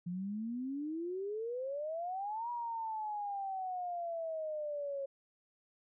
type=exponential two-way sweep; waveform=sine; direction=up then down; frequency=171.3 to 966 to 545 Hz; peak=-36 dBFS; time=0.06-5.06 s; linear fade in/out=10 ms; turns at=2.5 s; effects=none